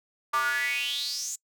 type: tone with high-pass filter sweep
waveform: square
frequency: 130.81 Hz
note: C3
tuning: in tune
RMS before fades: -29 dBFS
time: 0.33-1.36 s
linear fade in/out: 10 ms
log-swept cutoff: 1100 to 7400 Hz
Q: 8
effects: noise-tail reverb RT60 0.1 s tail -25 dB re dry